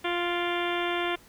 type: harmonic tone with a mistuned harmonic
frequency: 349.2 Hz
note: F4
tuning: in tune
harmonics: 1 / 2 / 3 / 4 / 5 / 6 / 7 / 8 / 9 / 10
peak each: -30 / -33 / -35 / -36 / -37 / -38 / -38 / -39 / -40 / -40 dBFS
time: 0.04-1.16 s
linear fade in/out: 10 ms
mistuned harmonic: 7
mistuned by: -50 cents
effects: pink hiss -55 dBFS RMS until 1.28 s